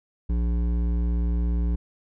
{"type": "tone with hard clipping", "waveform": "sine", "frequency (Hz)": 58.6, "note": "A#1", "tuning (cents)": 10, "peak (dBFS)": -23, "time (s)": [0.29, 1.76], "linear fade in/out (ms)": 10, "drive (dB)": 11, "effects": []}